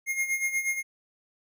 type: tone with tremolo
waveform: square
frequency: 2137 Hz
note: C7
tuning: 36 cents sharp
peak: -24 dBFS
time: 0.06-0.83 s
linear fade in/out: 50 ms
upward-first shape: sine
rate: 8.3 Hz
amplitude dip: 70%
effects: none